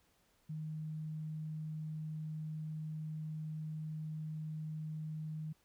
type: tone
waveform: sine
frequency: 155.56 Hz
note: D#3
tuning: in tune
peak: -39 dBFS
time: 0.49-5.53 s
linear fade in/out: 10 ms
effects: pink hiss -73 dBFS RMS until 5.64 s